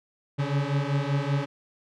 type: beating tone pair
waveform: 40% pulse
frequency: 138.59 / 143.79 Hz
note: C#3 / D3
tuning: 0 / -36 cents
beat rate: 5.2 Hz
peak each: -26 dBFS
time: 0.38-1.46 s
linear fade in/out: 20 ms
effects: low-pass 4000 Hz 12 dB/octave